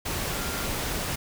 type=tone in noise; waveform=sine; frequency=1396.9 Hz; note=F6; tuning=in tune; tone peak=-40 dBFS; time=0.32-0.68 s; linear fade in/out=10 ms; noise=pink; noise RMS=-30 dBFS; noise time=0.05-1.16 s; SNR=-13 dB; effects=none